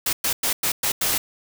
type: noise bursts at uneven times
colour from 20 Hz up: white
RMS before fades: -22 dBFS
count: 6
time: 0.06-0.13 / 0.24-0.33 / 0.43-0.53 / 0.63-0.72 / 0.83-0.92 / 1.01-1.18 s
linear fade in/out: 5 ms
effects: none